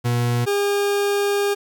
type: tone pair in turn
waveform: 40% pulse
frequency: 120.4 / 405 Hz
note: B2 / G#4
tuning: -44 / -43 cents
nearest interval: octave + major sixth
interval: 2101 cents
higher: second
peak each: -17 dBFS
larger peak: neither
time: 0.04-0.46 / 0.46-1.55 s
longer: second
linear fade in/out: 20 ms
effects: 9-bit